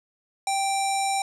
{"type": "tone with low-pass filter", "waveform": "square", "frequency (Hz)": 784, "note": "G5", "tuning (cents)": 0, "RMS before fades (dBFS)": -25, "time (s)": [0.47, 1.22], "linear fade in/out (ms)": 2, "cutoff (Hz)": 8500, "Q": 3.6, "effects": []}